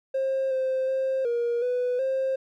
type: tone with pitch steps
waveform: triangle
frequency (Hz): 533 / 523 / 529 / 473.9 / 495.6 / 530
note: C5 / C5 / C5 / A#4 / B4 / C5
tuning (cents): +32 / -1 / +19 / +28 / +6 / +22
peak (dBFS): -20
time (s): 0.14-2.36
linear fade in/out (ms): 10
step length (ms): 370
effects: tanh soft clip ceiling -19 dBFS